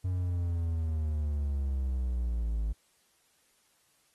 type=linear sweep; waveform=triangle; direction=down; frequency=92.5 to 52.4 Hz; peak=-26 dBFS; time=0.04-2.73 s; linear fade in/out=10 ms; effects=white hiss -69 dBFS RMS until 4.14 s + AAC 32 kbps